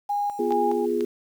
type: tone with tremolo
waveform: sine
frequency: 818 Hz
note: G#5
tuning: 26 cents flat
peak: -22 dBFS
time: 0.09-0.86 s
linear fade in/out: 10 ms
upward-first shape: square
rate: 2.4 Hz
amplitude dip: 65%
type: chord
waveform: sine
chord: F diminished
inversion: second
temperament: equal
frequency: 246.9 / 349.2 / 415.3 Hz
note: Cb4 / F4 / Ab4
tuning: 0 / 0 / 0 cents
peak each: -29 / -26 / -24 dBFS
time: 0.39-1.05 s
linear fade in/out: 5 ms
type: clicks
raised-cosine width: 0.2 ms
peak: -21 dBFS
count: 2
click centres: 0.522 / 1.008 s
effects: 8-bit